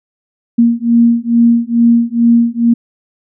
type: beating tone pair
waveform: sine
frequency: 233.1 / 235.4 Hz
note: A#3 / A#3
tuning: 0 / +17 cents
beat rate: 2.3 Hz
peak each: -10 dBFS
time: 0.58-2.74 s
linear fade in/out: 10 ms
effects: none